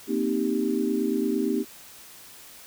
sine chord, C minor seventh, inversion third, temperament equal, 233.1 / 261.6 / 311.1 / 392 Hz, Bb3 / C4 / Eb4 / G4, 0 / 0 / 0 / 0 cents, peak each -28 dBFS, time 0.07-1.65 s, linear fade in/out 50 ms, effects white hiss -47 dBFS RMS until 2.66 s

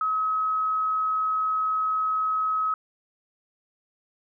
sine tone, 1278 Hz, D#6, 46 cents sharp, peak -22 dBFS, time 0.01-2.74 s, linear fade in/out 2 ms, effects none

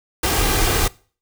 pink noise with comb filter, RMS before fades -18 dBFS, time 0.23-0.88 s, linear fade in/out 5 ms, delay 2.5 ms, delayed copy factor +0.5, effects noise-tail reverb RT60 0.4 s tail -22 dB re dry

